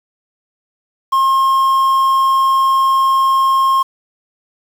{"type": "tone with quantisation", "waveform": "triangle", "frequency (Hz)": 1070, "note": "C6", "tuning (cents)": 38, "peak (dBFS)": -8, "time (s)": [1.12, 3.83], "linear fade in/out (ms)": 10, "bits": 6, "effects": []}